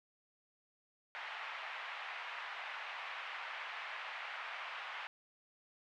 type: band-pass noise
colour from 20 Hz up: white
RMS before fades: -45 dBFS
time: 1.15-5.07 s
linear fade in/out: 0 ms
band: 740 to 2600 Hz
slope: 24 dB/octave
effects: none